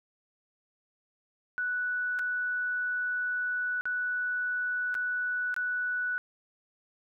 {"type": "tone with dropouts", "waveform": "sine", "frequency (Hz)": 1480, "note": "F#6", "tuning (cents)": 0, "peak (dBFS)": -28, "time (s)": [1.58, 6.18], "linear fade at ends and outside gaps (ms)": 0, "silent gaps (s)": [[2.189, 2.193], [3.81, 3.855], [4.943, 4.951], [5.542, 5.564]], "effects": []}